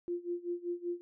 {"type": "tone with tremolo", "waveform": "sine", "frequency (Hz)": 349.2, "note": "F4", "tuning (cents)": 0, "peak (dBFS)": -31, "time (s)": [0.08, 1.01], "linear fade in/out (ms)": 0, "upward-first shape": "sine", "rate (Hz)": 5.2, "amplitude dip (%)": 90, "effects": []}